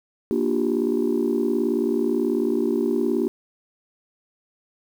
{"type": "chord", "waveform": "sine", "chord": "G minor seventh", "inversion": "first", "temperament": "just", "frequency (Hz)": [235.2, 294, 352.8, 392], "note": ["Bb3", "D4", "F4", "G4"], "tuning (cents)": [16, 2, 18, 0], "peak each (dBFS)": -24, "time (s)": [0.31, 3.28], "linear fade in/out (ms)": 0, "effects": ["tanh soft clip ceiling -12 dBFS", "8-bit"]}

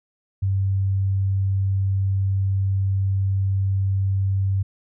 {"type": "tone", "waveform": "sine", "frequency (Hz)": 97, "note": "G2", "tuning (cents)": -18, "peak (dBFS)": -18, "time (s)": [0.42, 4.63], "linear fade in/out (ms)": 10, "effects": []}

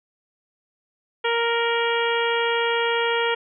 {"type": "harmonic tone with a mistuned harmonic", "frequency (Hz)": 466.2, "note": "A#4", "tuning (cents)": 0, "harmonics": [1, 2, 3, 4, 5, 6, 7], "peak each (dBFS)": [-23, -26, -28, -29, -30, -31, -31], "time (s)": [1.24, 3.35], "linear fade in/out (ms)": 10, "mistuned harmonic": 6, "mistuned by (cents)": 28, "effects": []}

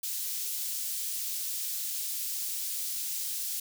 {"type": "high-pass noise", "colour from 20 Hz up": "white", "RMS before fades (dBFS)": -34, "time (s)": [0.03, 3.6], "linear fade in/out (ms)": 5, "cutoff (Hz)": 4400, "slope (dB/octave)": 12, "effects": []}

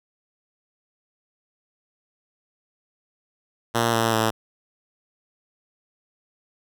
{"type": "tone with pitch steps", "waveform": "5% pulse", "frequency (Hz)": [116.54, 113.88, 111.28], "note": ["A#2", "A#2", "A2"], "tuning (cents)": [0, -40, 20], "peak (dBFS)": -8, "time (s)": [3.74, 4.31], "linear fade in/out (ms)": 20, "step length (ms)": 190, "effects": []}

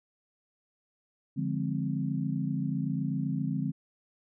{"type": "chord", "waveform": "sine", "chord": "D half-diminished seventh", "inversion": "none", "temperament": "equal", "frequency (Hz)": [146.83, 174.61, 207.7, 261.6], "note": ["D3", "F3", "Ab3", "C4"], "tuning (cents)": [0, 0, 0, 0], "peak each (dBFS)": [-32, -34, -35, -34], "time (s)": [1.36, 3.72], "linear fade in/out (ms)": 20, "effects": []}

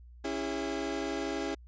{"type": "chord", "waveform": "30% pulse", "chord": "C# minor", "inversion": "none", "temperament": "equal with one note detuned", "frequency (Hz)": [277.2, 329.6, 405.6], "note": ["C#4", "E4", "G#4"], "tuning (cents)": [0, 0, -41], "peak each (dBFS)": -34, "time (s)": [0.24, 1.55], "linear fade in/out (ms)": 10, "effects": ["added 60 Hz sine -49 dBFS peak until 1.67 s", "resampled to 16000 Hz"]}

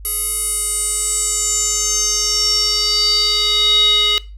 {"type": "tone with band-pass filter sweep", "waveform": "square", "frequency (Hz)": 420, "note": "G#4", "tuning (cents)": 19, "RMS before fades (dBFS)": -17, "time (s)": [0.05, 4.18], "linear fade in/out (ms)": 0, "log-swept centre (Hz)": [11000, 3400], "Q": 7.9, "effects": ["noise-tail reverb RT60 0.3 s tail -19 dB re dry", "added 50 Hz sine -32 dBFS peak until 4.37 s"]}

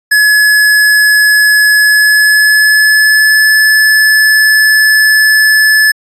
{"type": "tone with pitch glide", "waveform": "square", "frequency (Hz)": [1702, 1729.8], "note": ["G#6", "A6"], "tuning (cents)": [42, -30], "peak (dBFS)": -5, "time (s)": [0.11, 5.92], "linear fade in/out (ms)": 10, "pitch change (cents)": 28, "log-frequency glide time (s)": [1.78, 3.53], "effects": ["resampled to 32000 Hz"]}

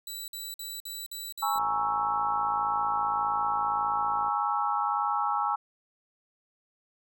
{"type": "tone bursts", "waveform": "15% pulse", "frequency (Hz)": 3951, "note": "B7", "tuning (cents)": 0, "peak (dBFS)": -29, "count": 6, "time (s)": [0.07, 1.585], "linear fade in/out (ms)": 2, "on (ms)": 210, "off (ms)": 51}
{"type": "chord", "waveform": "sine", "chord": "A# half-diminished seventh", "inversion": "third", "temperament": "equal", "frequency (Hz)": [830.6, 932.3, 1108.7, 1318.5], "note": ["G#5", "A#5", "C#6", "E6"], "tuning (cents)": [0, 0, 0, 0], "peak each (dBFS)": [-29, -33, -32, -30], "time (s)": [1.42, 5.56], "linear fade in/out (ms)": 10}
{"type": "click train", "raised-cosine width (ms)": 1, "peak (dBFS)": -32, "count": 151, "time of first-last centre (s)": [1.56, 4.282], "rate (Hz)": 55.1}
{"effects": []}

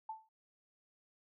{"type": "tone with exponential decay", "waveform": "sine", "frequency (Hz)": 880, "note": "A5", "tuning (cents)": 0, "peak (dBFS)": -37, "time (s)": [0.09, 0.29], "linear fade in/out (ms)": 5, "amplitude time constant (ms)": 43, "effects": []}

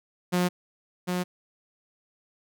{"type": "tone pair in turn", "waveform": "sawtooth", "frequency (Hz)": [179, 179.78], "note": ["F3", "F#3"], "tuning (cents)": [43, -50], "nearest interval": "unison", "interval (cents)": 7, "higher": "second", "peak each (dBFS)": [-18, -22], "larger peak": "first", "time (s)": [[0.32, 0.49], [1.07, 1.24]], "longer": "neither", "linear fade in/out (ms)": 20, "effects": []}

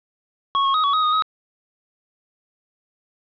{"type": "tone with pitch steps", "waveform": "square", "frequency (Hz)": [1104, 1091, 1258, 1127, 1260, 1237, 1268], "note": ["C#6", "C#6", "D#6", "C#6", "D#6", "D#6", "D#6"], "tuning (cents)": [-7, -28, 19, 28, 21, -10, 32], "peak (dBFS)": -17, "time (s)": [0.55, 1.222], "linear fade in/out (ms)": 0, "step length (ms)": 96, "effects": ["resampled to 11025 Hz", "8-bit"]}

